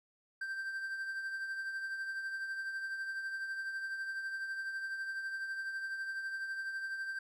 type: tone with tremolo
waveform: triangle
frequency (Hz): 1568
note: G6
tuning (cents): 0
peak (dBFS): -33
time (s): 0.41-7.19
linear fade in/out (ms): 5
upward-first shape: triangle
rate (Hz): 12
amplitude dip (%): 50
effects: none

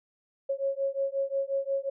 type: beating tone pair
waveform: sine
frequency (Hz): 545 / 550.6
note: C#5 / C#5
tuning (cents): -29 / -12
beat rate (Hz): 5.6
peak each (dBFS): -30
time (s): 0.49-1.9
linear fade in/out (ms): 10
effects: none

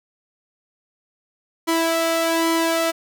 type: tone with flanger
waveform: sawtooth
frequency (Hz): 329.6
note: E4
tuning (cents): 0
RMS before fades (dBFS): -20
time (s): 1.67-2.92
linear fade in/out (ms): 20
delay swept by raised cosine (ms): 0.95 to 1.63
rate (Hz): 1.2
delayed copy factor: +0.6
effects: none

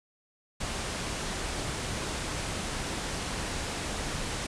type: low-pass noise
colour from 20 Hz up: pink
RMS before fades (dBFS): -34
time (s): 0.6-4.47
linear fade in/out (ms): 10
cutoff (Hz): 9800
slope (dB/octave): 48
effects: none

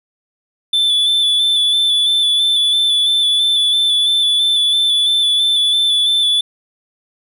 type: tone with vibrato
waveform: triangle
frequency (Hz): 3493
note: A7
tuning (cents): -13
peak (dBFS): -10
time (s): 0.73-6.41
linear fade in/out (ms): 5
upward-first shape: square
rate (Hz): 3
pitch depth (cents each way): 22
effects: none

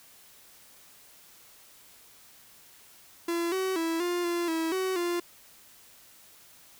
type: tone with pitch steps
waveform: 45% pulse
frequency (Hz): 340 / 377.8 / 328.7 / 351.8 / 345.2 / 325 / 375.9 / 348.1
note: F4 / F#4 / E4 / F4 / F4 / E4 / F#4 / F4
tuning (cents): -46 / +36 / -5 / +13 / -20 / -24 / +27 / -6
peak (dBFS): -27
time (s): 3.28-5.2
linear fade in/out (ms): 5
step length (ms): 240
effects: white hiss -55 dBFS RMS until 6.79 s

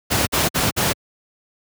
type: noise bursts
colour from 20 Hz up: pink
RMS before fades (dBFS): -18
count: 4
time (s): 0.1-0.933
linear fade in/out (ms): 20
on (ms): 170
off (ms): 51
effects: high-pass 80 Hz 12 dB/octave

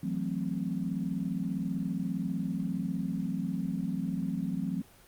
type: chord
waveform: sine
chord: F# half-diminished seventh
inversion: third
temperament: equal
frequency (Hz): 164.81 / 185 / 220 / 261.6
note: E3 / F#3 / A3 / C4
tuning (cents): 0 / 0 / 0 / 0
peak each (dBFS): -36 / -33 / -37 / -36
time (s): 0.03-4.82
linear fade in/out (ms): 5
effects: pink hiss -57 dBFS RMS until 5.07 s + Opus 24 kbps

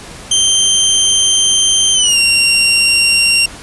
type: tone with pitch glide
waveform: 20% pulse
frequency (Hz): 3136 to 2762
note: G7 to F7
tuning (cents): 0 to -20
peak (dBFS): -3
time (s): 0.31-3.46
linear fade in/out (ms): 5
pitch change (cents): -220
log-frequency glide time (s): 1.93-2.18
effects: pink hiss -32 dBFS RMS until 3.62 s + resampled to 24000 Hz

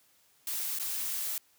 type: noise with dropouts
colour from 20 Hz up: blue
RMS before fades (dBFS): -34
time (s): 0.47-1.38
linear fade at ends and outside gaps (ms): 2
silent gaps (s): 0.788-0.797
effects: white hiss -66 dBFS RMS until 1.58 s + high-pass 60 Hz 12 dB/octave

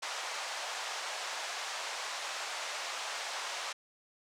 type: band-pass noise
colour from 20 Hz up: pink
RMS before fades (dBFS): -39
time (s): 0.02-3.73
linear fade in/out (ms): 10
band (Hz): 650 to 7400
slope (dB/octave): 24
effects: none

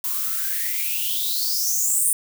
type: noise with high-pass filter sweep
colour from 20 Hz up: violet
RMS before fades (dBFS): -23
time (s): 0.04-2.13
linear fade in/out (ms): 2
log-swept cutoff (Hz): 990 to 9500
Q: 9.5
effects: none

